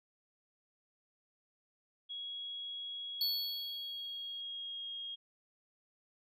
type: tone with pitch glide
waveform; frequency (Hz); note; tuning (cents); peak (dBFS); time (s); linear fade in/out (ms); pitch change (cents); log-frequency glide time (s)
sine; 3322 to 3261; G#7 to G#7; 0 to -32; -40; 2.09-5.16; 20; -32; 3.29-4.9
type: tone with exponential decay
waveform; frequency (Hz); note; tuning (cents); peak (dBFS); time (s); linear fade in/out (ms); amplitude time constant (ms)
square; 4435; C#8; 0; -30; 3.21-4.41; 2; 260
effects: none